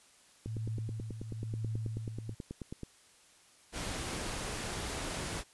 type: click train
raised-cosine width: 3 ms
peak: -27 dBFS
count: 23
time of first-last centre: 0.46-2.833 s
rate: 9.27 Hz
type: tone with tremolo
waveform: sine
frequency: 110.7 Hz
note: A2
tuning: 11 cents sharp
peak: -33 dBFS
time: 0.46-2.35 s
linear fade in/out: 20 ms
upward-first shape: triangle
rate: 1 Hz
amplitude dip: 65%
type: noise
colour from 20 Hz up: pink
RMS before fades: -38 dBFS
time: 3.72-5.44 s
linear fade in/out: 50 ms
effects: white hiss -62 dBFS RMS until 5.53 s + resampled to 24000 Hz